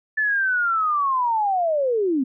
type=linear sweep; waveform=sine; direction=down; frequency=1755 to 246.9 Hz; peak=-18 dBFS; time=0.17-2.24 s; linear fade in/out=10 ms; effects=none